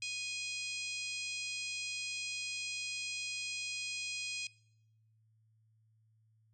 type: harmonic tone with a mistuned harmonic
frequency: 830.6 Hz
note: G#5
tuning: in tune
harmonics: 3 / 4 / 5 / 6 / 7 / 8 / 9 / 10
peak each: -40 / -47 / -46 / -45 / -51 / -51 / -50 / -52 dBFS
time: 0.02-4.47 s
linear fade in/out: 2 ms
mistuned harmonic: 4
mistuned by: -34 cents
effects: noise-tail reverb RT60 0.8 s tail -22 dB re dry + added 110 Hz sine -67 dBFS peak until 6.53 s